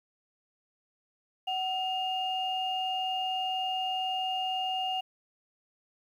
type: tone pair together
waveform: sine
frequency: 749.3 / 2829 Hz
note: F#5 / F7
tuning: +22 / +22 cents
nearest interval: octave + major seventh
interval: 2300 cents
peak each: -30 / -32 dBFS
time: 1.47-5.01 s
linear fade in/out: 10 ms
effects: tanh soft clip ceiling -21 dBFS + 10-bit